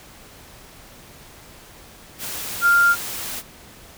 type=tone in noise; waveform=sine; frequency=1396.9 Hz; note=F6; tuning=in tune; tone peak=-12 dBFS; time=2.61-2.96 s; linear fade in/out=50 ms; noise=white; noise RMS=-30 dBFS; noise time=2.18-3.43 s; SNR=+15 dB; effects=pink hiss -45 dBFS RMS until 3.97 s